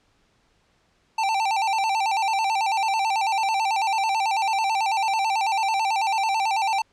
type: tone with vibrato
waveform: square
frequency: 834 Hz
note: G#5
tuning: 7 cents sharp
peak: -21 dBFS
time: 1.18-6.82 s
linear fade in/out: 5 ms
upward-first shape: square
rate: 9.1 Hz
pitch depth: 110 cents each way
effects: pink hiss -64 dBFS RMS until 6.92 s + low-pass 6000 Hz 12 dB/octave